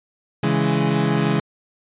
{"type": "chord", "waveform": "30% pulse", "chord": "C# minor", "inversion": "none", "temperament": "equal", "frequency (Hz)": [138.59, 164.81, 207.7], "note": ["C#3", "E3", "G#3"], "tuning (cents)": [0, 0, 0], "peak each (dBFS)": -19, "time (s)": [0.43, 1.4], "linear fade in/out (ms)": 5, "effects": ["resampled to 8000 Hz"]}